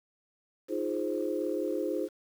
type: chord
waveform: sine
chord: F minor seventh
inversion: third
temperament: equal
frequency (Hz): 311.1 / 349.2 / 415.3 / 523.3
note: Eb4 / F4 / Ab4 / C5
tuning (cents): 0 / 0 / 0 / 0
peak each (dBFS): -34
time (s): 0.68-2.09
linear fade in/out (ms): 50
effects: tanh soft clip ceiling -18 dBFS + 9-bit